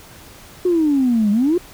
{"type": "exponential two-way sweep", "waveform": "sine", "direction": "down then up", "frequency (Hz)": [369.2, 200.2, 369.2], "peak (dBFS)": -12, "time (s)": [0.65, 1.58], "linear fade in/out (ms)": 5, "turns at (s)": 1.31, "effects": ["tanh soft clip ceiling -8 dBFS", "pink hiss -42 dBFS RMS until 1.73 s"]}